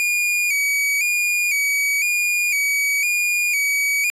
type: tone with vibrato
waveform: 45% pulse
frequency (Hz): 2349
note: D7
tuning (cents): 0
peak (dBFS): -17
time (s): 0-4.1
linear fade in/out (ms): 0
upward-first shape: square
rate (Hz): 0.99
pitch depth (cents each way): 60
effects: resampled to 32000 Hz